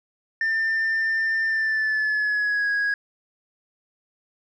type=tone with pitch glide; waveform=sine; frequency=1794 to 1654.6 Hz; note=A6 to G#6; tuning=+33 to -7 cents; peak=-18 dBFS; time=0.41-2.94 s; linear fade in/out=2 ms; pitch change=-140 cents; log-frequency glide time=1.46-2.69 s; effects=tanh soft clip ceiling -19 dBFS